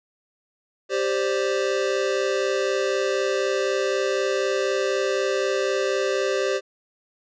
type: chord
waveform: square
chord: G suspended fourth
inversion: none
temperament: equal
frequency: 392 / 523.3 / 587.3 Hz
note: G4 / C5 / D5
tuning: 0 / 0 / 0 cents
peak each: -25 / -26 / -29 dBFS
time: 0.89-6.61 s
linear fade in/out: 50 ms
effects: resampled to 16000 Hz